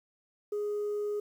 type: tone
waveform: sine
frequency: 415.3 Hz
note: G#4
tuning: in tune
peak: -28 dBFS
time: 0.52-1.2 s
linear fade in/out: 5 ms
effects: tanh soft clip ceiling -28 dBFS + 10-bit